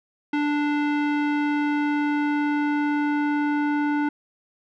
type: tone with low-pass filter sweep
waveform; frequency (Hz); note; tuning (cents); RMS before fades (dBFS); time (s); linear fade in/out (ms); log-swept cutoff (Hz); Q
square; 293.7; D4; 0; -23; 0.33-4.09; 5; 2400 to 1600; 1.4
effects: none